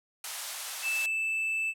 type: high-pass noise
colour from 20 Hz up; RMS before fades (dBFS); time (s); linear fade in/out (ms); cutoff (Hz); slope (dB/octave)
white; -36; 0.24-1.06; 2; 650; 24
type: tone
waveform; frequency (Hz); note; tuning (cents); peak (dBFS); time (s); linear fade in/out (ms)
triangle; 2637; E7; 0; -26; 0.82-1.74; 50
effects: low-pass 12000 Hz 12 dB/octave